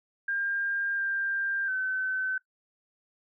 sine tone with pitch steps, 1603 / 1590 / 1525 Hz, G6 / G6 / G6, +38 / +24 / -48 cents, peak -27 dBFS, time 0.28-2.38 s, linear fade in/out 5 ms, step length 700 ms, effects noise-tail reverb RT60 0.1 s tail -19 dB re dry

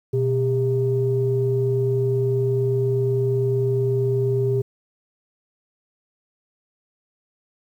sine tone pair together, 123.64 / 399.4 Hz, B2 / G4, +2 / +32 cents, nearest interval octave + minor sixth, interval 2030 cents, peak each -20 dBFS, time 0.13-4.62 s, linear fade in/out 10 ms, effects tanh soft clip ceiling -10 dBFS + 9-bit

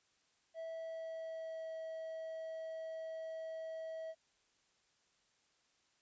triangle tone with pitch glide, 653 to 645.1 Hz, E5 to E5, -17 to -38 cents, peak -40 dBFS, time 0.54-4.15 s, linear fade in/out 50 ms, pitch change -21 cents, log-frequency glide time 0.68-1.76 s, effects white hiss -75 dBFS RMS until 6.01 s + resampled to 16000 Hz

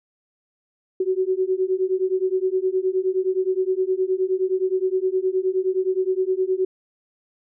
sine beating tone pair, 370 / 379.6 Hz, F#4 / F#4, 0 / +44 cents, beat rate 9.6 Hz, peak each -22 dBFS, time 1-6.65 s, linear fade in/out 5 ms, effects none

